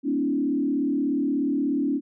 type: tone with frequency modulation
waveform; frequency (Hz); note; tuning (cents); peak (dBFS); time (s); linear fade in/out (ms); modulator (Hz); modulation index
sine; 281.9; C#4; +29; -21; 0.03-2.01; 50; 36.7; 1.1
effects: none